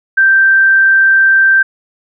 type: tone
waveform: sine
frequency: 1567 Hz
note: G6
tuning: 1 cent flat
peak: -5 dBFS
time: 0.17-1.63 s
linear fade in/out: 10 ms
effects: none